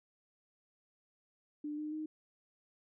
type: tone with pitch steps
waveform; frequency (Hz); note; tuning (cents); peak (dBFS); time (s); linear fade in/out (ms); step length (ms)
sine; 297.5 / 303.6 / 309.8; D4 / D#4 / D#4; +22 / -42 / -7; -37; 1.64-2.06; 5; 140
effects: none

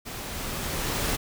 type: noise with level ramp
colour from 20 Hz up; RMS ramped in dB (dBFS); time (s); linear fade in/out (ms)
pink; -37 to -26; 0.05-1.17; 20
effects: none

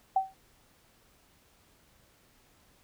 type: tone with exponential decay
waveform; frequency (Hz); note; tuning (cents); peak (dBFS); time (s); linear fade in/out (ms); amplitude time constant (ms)
sine; 767; G5; -38; -19; 0.16-0.34; 5; 37
effects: pink hiss -64 dBFS RMS until 2.83 s

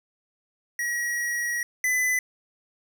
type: tone pair in turn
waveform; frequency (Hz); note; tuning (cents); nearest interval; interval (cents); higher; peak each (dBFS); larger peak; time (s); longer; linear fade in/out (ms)
square; 1909 / 2007; A#6 / B6; +41 / +27; minor second; 86; second; -26 / -22; second; 0.79-1.63 / 1.84-2.19; first; 2
effects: none

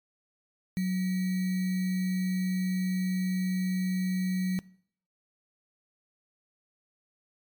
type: tone with sample-and-hold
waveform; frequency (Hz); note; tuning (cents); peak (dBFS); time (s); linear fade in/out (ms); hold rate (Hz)
sine; 185; F#3; 0; -25; 0.77-4.59; 0; 2100
effects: noise-tail reverb RT60 0.6 s tail -22 dB re dry + MP3 96 kbps

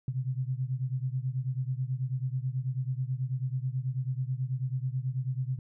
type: beating tone pair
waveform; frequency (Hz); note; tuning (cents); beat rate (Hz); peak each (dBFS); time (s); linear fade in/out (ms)
sine; 126 / 135.2; B2 / C#3; +35 / -43; 9.2; -31 / -33; 0.08-5.59; 2
effects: none

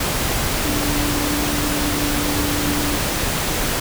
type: tone in noise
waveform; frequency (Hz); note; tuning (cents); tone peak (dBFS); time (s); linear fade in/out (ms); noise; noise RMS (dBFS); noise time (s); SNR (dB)
sine; 292.6; D4; -6; -23; 0.65-2.97; 5; pink; -21; 0-3.8; -5
effects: none

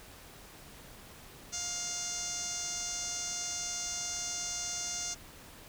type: tone with low-pass filter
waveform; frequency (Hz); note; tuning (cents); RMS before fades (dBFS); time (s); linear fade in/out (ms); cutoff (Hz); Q
5% pulse; 704; F5; +14; -37; 1.52-5.15; 20; 6400; 6
effects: pink hiss -52 dBFS RMS until 5.68 s

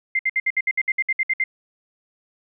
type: tone bursts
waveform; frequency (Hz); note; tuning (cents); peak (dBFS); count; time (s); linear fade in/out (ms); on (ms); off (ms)
sine; 2093; C7; 0; -17; 13; 0.15-1.44; 5; 42; 62
effects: none

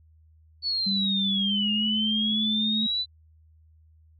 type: linear two-way sweep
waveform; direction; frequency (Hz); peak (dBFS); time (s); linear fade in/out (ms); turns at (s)
sine; down then up; 4472 to 2816 to 4020; -24; 0.62-3.06; 50; 1.72
type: tone with pitch glide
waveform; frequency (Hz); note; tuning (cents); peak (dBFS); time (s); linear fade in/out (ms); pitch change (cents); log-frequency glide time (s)
sine; 196.5 to 215.5; G3 to A3; +4 to -36; -26; 0.86-2.87; 10; +160; 1.36-1.86
effects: added 79 Hz sine -54 dBFS peak until 4.19 s

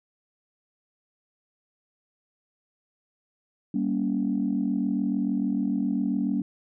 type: chord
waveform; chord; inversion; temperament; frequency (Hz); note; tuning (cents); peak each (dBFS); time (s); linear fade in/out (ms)
sine; G diminished; none; just; 196 / 235.2 / 282.2; G3 / Bb3 / Db4; 0 / +16 / +31; -27 / -27 / -27; 3.74-6.42; 5
effects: tanh soft clip ceiling -15 dBFS

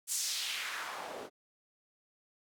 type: noise with band-pass filter sweep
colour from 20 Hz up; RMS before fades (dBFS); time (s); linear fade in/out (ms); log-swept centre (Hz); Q
white; -38; 0.07-1.3; 50; 8800 to 380; 1.6
effects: none

